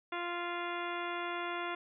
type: harmonic tone with a mistuned harmonic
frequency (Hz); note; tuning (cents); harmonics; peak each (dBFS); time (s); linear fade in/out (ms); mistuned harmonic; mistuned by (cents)
348.1; F4; -6; 1 / 2 / 3 / 4 / 5 / 6 / 7 / 8 / 10; -41 / -42 / -41 / -42 / -48 / -45 / -49 / -49 / -50; 0.12-1.75; 5; 10; -30
effects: none